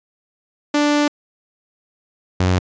sawtooth tone pair in turn, 293.7 / 91.61 Hz, D4 / F#2, 0 / -17 cents, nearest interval octave + minor sixth, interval 2017 cents, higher first, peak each -10 dBFS, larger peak neither, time 0.74-1.08 / 2.4-2.59 s, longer first, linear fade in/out 5 ms, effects resampled to 16000 Hz

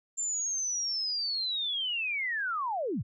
sine linear sweep, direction down, 7310 to 72.1 Hz, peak -29 dBFS, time 0.17-3.03 s, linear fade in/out 20 ms, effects none

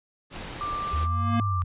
pink noise, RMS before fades -37 dBFS, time 0.3-1.08 s, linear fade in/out 50 ms
sine tone, 1180 Hz, D6, 8 cents sharp, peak -28 dBFS, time 0.61-1.62 s, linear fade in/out 0 ms
square tone with exponential growth, 233.1 Hz, A#3, in tune, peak -22 dBFS, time 0.89-1.4 s, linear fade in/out 2 ms, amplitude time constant 110 ms
sine linear two-way sweep, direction up then down, 73.42 to 105.4 to 86.2 Hz, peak -24 dBFS, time 0.93-1.64 s, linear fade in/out 5 ms, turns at 1.4 s
effects resampled to 8000 Hz

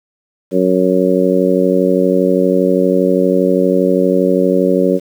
harmonic tone, 92.5 Hz, F#2, in tune, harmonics 2 / 3 / 4 / 5 / 6, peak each -16 / -16 / -16 / -16 / -16 dBFS, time 0.51-5 s, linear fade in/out 50 ms, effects 7-bit

